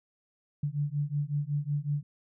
sine beating tone pair, 143 / 148.4 Hz, D3 / D3, -46 / +18 cents, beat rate 5.4 Hz, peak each -31 dBFS, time 0.63-2.03 s, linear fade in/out 5 ms, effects none

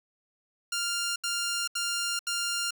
10% pulse tone bursts, 1396.9 Hz, F6, in tune, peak -20 dBFS, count 4, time 0.72-2.708 s, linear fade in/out 5 ms, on 440 ms, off 76 ms, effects none

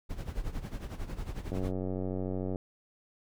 brown noise with tremolo, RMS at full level -34 dBFS, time 0.09-1.72 s, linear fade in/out 20 ms, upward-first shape sine, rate 11 Hz, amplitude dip 75%
click train, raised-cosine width 2 ms, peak -22 dBFS, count 98, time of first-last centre 1.52-2.559 s, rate 93.4 Hz
effects none

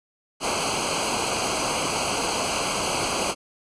pink noise with comb filter, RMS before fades -25 dBFS, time 0.4-3.35 s, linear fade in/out 50 ms, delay 0.55 ms, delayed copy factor -0.9, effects resampled to 22050 Hz

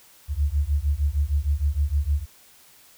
sine beating tone pair, 69.3 / 75.8 Hz, C#2 / D#2, 0 / -45 cents, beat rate 6.5 Hz, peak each -23 / -23 dBFS, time 0.28-2.26 s, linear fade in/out 50 ms, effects white hiss -53 dBFS RMS until 2.97 s

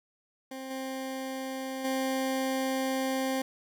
20% pulse tone with level steps, 264 Hz, C4, 16 cents sharp, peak -33 / -29 / -23 dBFS, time 0.51-3.42 s, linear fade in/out 5 ms, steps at 0.7 / 1.84 s, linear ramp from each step 10 ms, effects none

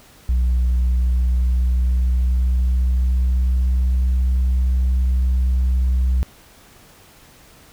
sine tone with pitch glide, 61.74 to 63.51 Hz, B1 to B1, 0 to +49 cents, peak -12 dBFS, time 0.29-6.23 s, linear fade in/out 0 ms, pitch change +49 cents, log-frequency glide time 0.95-4.21 s, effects tanh soft clip ceiling -13 dBFS + pink hiss -48 dBFS RMS until 7.72 s

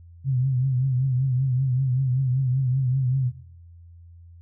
sine tone with vibrato, 130 Hz, C3, 11 cents flat, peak -19 dBFS, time 0.24-3.32 s, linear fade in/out 50 ms, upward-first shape triangle, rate 5.2 Hz, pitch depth 99 cents each way, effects noise-tail reverb RT60 0.8 s tail -20 dB re dry + added 85 Hz sine -44 dBFS peak until 4.41 s

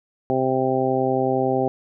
harmonic tone, 130.81 Hz, C3, in tune, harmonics 1 / 2 / 3 / 4 / 5 / 6, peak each -29 / -25 / -23 / -25 / -27 / -25 dBFS, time 0.3-1.68 s, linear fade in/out 0 ms, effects none

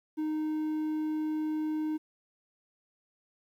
triangle tone, 309.3 Hz, D#4, 10 cents flat, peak -27 dBFS, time 0.17-1.98 s, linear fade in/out 20 ms, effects 11-bit

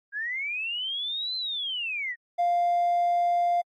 sine linear two-way sweep, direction up then down, 1600 to 4112 to 1839 Hz, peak -28 dBFS, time 0.12-2.16 s, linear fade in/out 50 ms, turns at 1.36 s
triangle tone, 698.5 Hz, F5, in tune, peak -18 dBFS, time 2.38-3.62 s, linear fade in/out 20 ms
effects tanh soft clip ceiling -17 dBFS + AAC 64 kbps

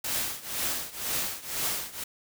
white noise with tremolo, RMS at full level -28 dBFS, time 0.04-2.04 s, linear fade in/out 5 ms, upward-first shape triangle, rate 2 Hz, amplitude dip 90%, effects none

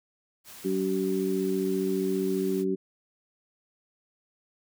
white noise, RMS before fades -46 dBFS, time 0.44-2.65 s, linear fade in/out 50 ms
harmonic tone, 94.9 Hz, F#2, 44 cents sharp, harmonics 2 / 3 / 4, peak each -30 / -31 / -27 dBFS, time 0.64-2.76 s, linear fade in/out 20 ms
effects none

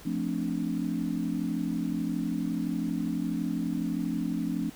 sine chord, D minor seventh, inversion first, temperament equal, 174.61 / 220 / 261.6 / 293.7 Hz, F3 / A3 / C4 / D4, 0 / 0 / 0 / 0 cents, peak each -33 dBFS, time 0.05-4.7 s, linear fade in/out 10 ms, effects pink hiss -50 dBFS RMS until 4.75 s

